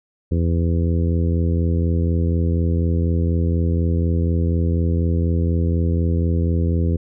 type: harmonic tone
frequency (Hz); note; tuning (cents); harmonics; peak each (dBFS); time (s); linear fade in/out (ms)
84.1; E2; +35; 1 / 2 / 3 / 4 / 5 / 6; -17 / -23 / -27 / -29 / -31 / -33; 0.31-6.97; 10
effects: none